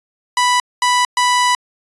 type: tone bursts at uneven times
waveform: sawtooth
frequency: 987.8 Hz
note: B5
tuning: in tune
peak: -8 dBFS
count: 3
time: 0.37-0.6 / 0.82-1.05 / 1.17-1.55 s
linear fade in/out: 2 ms
effects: resampled to 24000 Hz